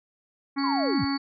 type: harmonic tone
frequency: 277.2 Hz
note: C#4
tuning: in tune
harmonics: 1 / 3 / 4 / 5 / 6 / 7 / 8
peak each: -25 / -36 / -35 / -40 / -43 / -41 / -42 dBFS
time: 0.56-1.18 s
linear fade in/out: 20 ms
type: tone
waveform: sine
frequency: 4485 Hz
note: C#8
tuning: 19 cents sharp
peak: -34 dBFS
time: 0.58-1.18 s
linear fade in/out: 10 ms
type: linear sweep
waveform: sine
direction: down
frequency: 1108.7 to 68.6 Hz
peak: -26 dBFS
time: 0.63-1.05 s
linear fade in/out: 10 ms
effects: none